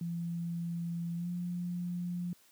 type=tone with pitch glide; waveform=sine; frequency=170 to 176.2 Hz; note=F3 to F3; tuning=-46 to +16 cents; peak=-33 dBFS; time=0.01-2.33 s; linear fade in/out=2 ms; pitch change=+62 cents; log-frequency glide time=1.16-1.29 s; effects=white hiss -64 dBFS RMS until 2.51 s + high-pass 100 Hz 12 dB/octave